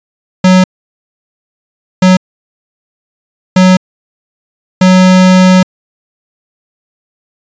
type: tone bursts at uneven times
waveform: square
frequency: 185 Hz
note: F#3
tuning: in tune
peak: -3 dBFS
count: 4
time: 0.44-0.64 / 2.02-2.17 / 3.56-3.77 / 4.81-5.63 s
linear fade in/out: 5 ms
effects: resampled to 16000 Hz